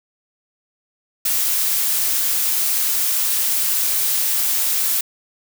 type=noise; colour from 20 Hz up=blue; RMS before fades=-19 dBFS; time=1.25-5.01 s; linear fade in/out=5 ms; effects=none